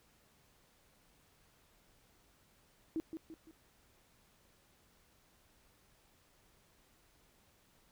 sine tone with echo, 321.9 Hz, E4, 41 cents flat, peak -33 dBFS, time 2.96-3 s, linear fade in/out 0 ms, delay 170 ms, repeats 3, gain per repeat -7 dB, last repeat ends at 3.51 s, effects pink hiss -69 dBFS RMS until 7.91 s

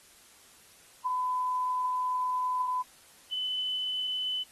sine tone pair in turn, 1006 / 3015 Hz, B5 / F#7, +32 / +32 cents, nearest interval octave + perfect fifth, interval 1900 cents, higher second, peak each -27 / -29 dBFS, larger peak first, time 1.04-2.83 / 3.31-4.44 s, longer first, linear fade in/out 20 ms, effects white hiss -57 dBFS RMS until 4.51 s + AAC 32 kbps

